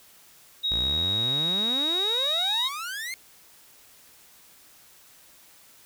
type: tone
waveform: sine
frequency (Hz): 3790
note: A#7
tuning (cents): +28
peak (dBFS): -23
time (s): 0.63-2.69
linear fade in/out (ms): 20
type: exponential sweep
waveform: sawtooth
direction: up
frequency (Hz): 53.2 to 2164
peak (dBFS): -28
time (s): 0.71-3.14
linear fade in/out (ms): 0
effects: white hiss -54 dBFS RMS until 5.85 s